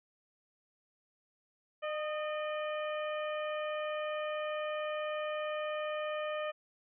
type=harmonic tone with a mistuned harmonic; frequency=607 Hz; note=D#5; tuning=43 cents flat; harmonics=1 / 2 / 3 / 4 / 5; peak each=-35 / -41 / -45 / -47 / -49 dBFS; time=1.82-6.52 s; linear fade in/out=20 ms; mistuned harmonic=2; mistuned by=+34 cents; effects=none